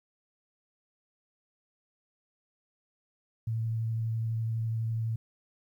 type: tone with vibrato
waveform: sine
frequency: 112.9 Hz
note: A2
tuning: 45 cents sharp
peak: -28 dBFS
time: 3.47-5.16 s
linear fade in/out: 5 ms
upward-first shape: triangle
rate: 12 Hz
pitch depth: 17 cents each way
effects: 11-bit